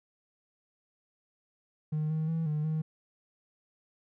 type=tone with pitch steps; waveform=triangle; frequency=153.6 / 157.3 / 163.1 / 151.4 / 156.9 Hz; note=D#3 / D#3 / E3 / D#3 / D#3; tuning=-22 / +19 / -18 / -47 / +15 cents; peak=-25 dBFS; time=1.92-2.82 s; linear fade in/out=10 ms; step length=180 ms; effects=tanh soft clip ceiling -23 dBFS